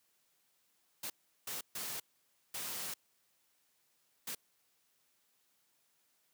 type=noise bursts at uneven times; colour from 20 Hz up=white; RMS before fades=-41 dBFS; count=5; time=1.03-1.1 / 1.47-1.61 / 1.75-2 / 2.54-2.94 / 4.27-4.35 s; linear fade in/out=5 ms; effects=white hiss -75 dBFS RMS until 6.33 s + high-pass 100 Hz 12 dB/octave